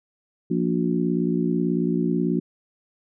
harmonic tone with a mistuned harmonic, 58.27 Hz, A#1, in tune, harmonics 3 / 4 / 5 / 6, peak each -24 / -25 / -26 / -27 dBFS, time 0.5-2.4 s, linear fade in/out 10 ms, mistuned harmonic 6, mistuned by +57 cents, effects none

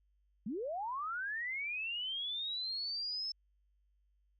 sine linear sweep, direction up, 183.4 to 5290 Hz, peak -36 dBFS, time 0.46-3.32 s, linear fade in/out 5 ms, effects added 50 Hz sine -70 dBFS peak until 4.39 s

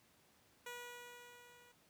10% pulse tone with level ramp, 484.8 Hz, B4, 32 cents flat, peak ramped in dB -37 to -55 dBFS, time 0.66-1.72 s, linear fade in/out 5 ms, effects pink hiss -70 dBFS RMS until 1.89 s + high-pass 100 Hz 12 dB/octave

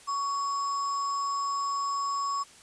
sine tone with sample-and-hold, 1119 Hz, C#6, 16 cents sharp, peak -27 dBFS, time 0.07-2.44 s, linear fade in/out 20 ms, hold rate 6300 Hz, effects white hiss -53 dBFS RMS until 2.62 s + resampled to 22050 Hz

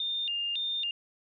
sine tone with vibrato, 3192 Hz, G7, 31 cents sharp, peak -29 dBFS, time 0-0.91 s, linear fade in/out 2 ms, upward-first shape square, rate 1.8 Hz, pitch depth 220 cents each way, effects none

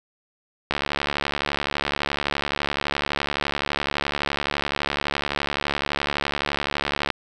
click train, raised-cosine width 0.3 ms, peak -7 dBFS, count 460, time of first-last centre 0.71-7.103 s, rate 71.8 Hz, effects none

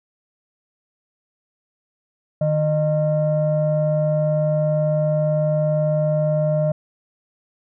sine tone pair together, 153 / 612 Hz, D#3 / D#5, -29 / -29 cents, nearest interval 2 octaves, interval 2400 cents, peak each -18 dBFS, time 2.41-6.72 s, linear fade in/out 5 ms, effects tanh soft clip ceiling -11 dBFS

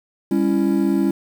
triangle chord, C# diminished, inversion second, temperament just, 199.57 / 277.2 / 332.6 Hz, G3 / C#4 / E4, +31 / 0 / +16 cents, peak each -18 dBFS, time 0.31-1.11 s, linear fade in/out 5 ms, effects 7-bit

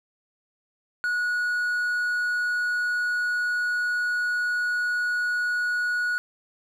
triangle tone, 1459 Hz, F#6, 25 cents flat, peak -21 dBFS, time 1.04-6.18 s, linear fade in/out 0 ms, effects none

